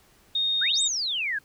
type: tone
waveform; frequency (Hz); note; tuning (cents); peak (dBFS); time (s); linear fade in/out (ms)
sine; 3700; A#7; -14; -22; 0.35-0.88; 5
type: exponential two-way sweep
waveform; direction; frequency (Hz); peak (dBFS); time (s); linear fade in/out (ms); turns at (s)
sine; up then down; 1354 to 8240 to 1567; -25; 0.61-1.39; 10; 0.82
effects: pink hiss -59 dBFS RMS until 1.44 s